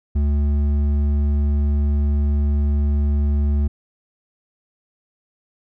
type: tone with hard clipping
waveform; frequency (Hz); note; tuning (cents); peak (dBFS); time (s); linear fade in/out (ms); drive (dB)
sine; 72.3; D2; -27; -17; 0.15-3.68; 10; 7
effects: none